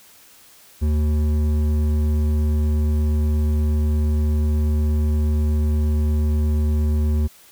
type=tone with hard clipping; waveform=triangle; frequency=75.7 Hz; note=D#2; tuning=47 cents flat; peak=-18 dBFS; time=0.81-7.28 s; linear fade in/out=20 ms; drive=13 dB; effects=white hiss -49 dBFS RMS until 7.51 s